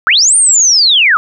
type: linear two-way sweep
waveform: sine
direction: up then down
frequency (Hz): 1192 to 9130 to 1192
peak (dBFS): -5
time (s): 0.07-1.17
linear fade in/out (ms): 0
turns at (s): 0.36
effects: none